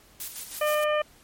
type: noise with tremolo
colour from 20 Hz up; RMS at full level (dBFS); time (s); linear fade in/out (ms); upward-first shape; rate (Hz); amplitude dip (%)
blue; -34; 0.2-0.84; 2; square; 6.4; 50
type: harmonic tone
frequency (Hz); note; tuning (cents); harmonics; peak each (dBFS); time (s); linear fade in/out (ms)
603; D5; +46; 1 / 2 / 3 / 4 / 5; -23 / -29 / -33 / -35 / -37; 0.61-1.02; 5
effects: pink hiss -56 dBFS RMS until 1.23 s + MP3 64 kbps